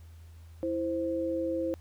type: tone pair together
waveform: sine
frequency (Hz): 329.6 / 523.2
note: E4 / C5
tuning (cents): 0 / 0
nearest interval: minor sixth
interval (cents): 800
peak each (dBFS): -31 / -31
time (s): 0.63-1.74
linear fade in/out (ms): 0
effects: added 82 Hz sine -47 dBFS peak until 1.8 s + pink hiss -64 dBFS RMS until 1.8 s